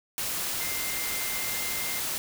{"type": "tone in noise", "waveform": "sine", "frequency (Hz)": 2093, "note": "C7", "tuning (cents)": 0, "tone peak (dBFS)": -37, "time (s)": [0.61, 1.99], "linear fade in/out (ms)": 0, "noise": "white", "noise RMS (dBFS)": -31, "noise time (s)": [0.18, 2.18], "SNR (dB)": -9, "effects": []}